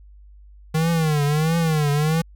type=tone with vibrato; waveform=square; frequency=155.56 Hz; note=D#3; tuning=in tune; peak=-18 dBFS; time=0.74-2.22 s; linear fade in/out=10 ms; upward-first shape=triangle; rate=1.5 Hz; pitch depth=150 cents each way; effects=added 50 Hz sine -43 dBFS peak until 2.35 s